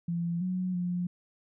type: tone with pitch steps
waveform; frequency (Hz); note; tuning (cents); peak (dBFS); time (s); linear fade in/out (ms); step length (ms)
sine; 170.5 / 183.5 / 177.5; F3 / F#3 / F3; -41 / -14 / +28; -28; 0.08-1.07; 5; 330
effects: none